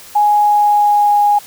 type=tone with pitch glide; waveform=sine; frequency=832 to 824.8 Hz; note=G#5 to G#5; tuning=+3 to -12 cents; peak=-8 dBFS; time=0.15-1.39 s; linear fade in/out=10 ms; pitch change=-15 cents; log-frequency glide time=0.39-1.18 s; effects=white hiss -37 dBFS RMS until 1.46 s